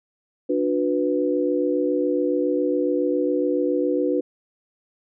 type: chord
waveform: sine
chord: B minor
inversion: first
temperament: equal with one note detuned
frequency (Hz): 293.7 / 360.9 / 493.9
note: D4 / F#4 / B4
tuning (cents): 0 / -43 / 0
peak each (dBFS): -23 / -24 / -23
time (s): 0.49-4.21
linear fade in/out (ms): 10
effects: none